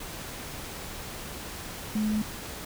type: tone in noise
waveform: sine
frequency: 213.7 Hz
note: G#3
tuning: 50 cents sharp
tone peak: -24 dBFS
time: 1.95-2.22 s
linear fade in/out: 5 ms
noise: pink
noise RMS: -39 dBFS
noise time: 0-2.65 s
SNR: +12 dB
effects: none